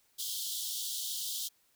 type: high-pass noise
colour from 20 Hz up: pink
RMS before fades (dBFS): -37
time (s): 0.18-1.49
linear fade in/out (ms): 20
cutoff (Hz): 3100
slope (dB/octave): 96
effects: white hiss -70 dBFS RMS until 1.75 s